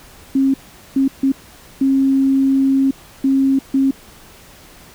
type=tone bursts at uneven times; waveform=sine; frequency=270 Hz; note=C#4; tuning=45 cents flat; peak=-11 dBFS; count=6; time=0.35-0.54 / 0.96-1.08 / 1.23-1.32 / 1.81-2.91 / 3.24-3.59 / 3.74-3.91 s; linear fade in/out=5 ms; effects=pink hiss -43 dBFS RMS until 4.94 s